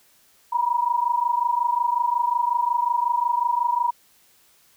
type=tone pair together; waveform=sine; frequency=948.5 / 974 Hz; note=A#5 / B5; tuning=+30 / -24 cents; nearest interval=unison; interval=46 cents; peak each=-22 dBFS; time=0.52-3.91 s; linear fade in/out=10 ms; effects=white hiss -58 dBFS RMS until 4.76 s